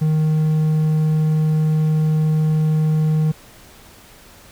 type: tone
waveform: triangle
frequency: 155.56 Hz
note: D#3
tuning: in tune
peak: -12 dBFS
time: 0.01-3.32 s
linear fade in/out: 10 ms
effects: pink hiss -45 dBFS RMS until 4.51 s